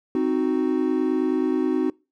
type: chord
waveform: triangle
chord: C diminished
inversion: none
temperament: equal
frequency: 261.6 / 311.1 / 370 Hz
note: C4 / Eb4 / Gb4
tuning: 0 / 0 / 0 cents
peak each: -22 dBFS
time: 0.15-1.9 s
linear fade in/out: 2 ms
effects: noise-tail reverb RT60 0.3 s tail -25 dB re dry